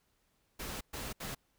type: noise bursts at uneven times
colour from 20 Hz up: pink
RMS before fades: -41 dBFS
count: 3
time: 0.59-0.81 / 0.93-1.13 / 1.2-1.35 s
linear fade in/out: 10 ms
effects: pink hiss -75 dBFS RMS until 1.58 s